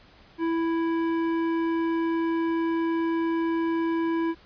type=tone with hard clipping; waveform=sine; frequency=330.3 Hz; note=E4; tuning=4 cents sharp; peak=-25 dBFS; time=0.38-4.35 s; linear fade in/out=50 ms; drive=12 dB; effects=pink hiss -54 dBFS RMS until 4.45 s + resampled to 11025 Hz